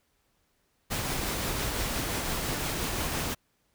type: noise with tremolo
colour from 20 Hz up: pink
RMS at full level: -30 dBFS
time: 0.9-3.35 s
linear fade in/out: 20 ms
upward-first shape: triangle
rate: 5.8 Hz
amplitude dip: 25%
effects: pink hiss -72 dBFS RMS until 3.74 s